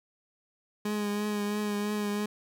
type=tone with vibrato; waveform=30% pulse; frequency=207.7 Hz; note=G#3; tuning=in tune; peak=-26 dBFS; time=0.85-2.26 s; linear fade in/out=5 ms; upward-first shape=triangle; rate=3 Hz; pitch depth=28 cents each way; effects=none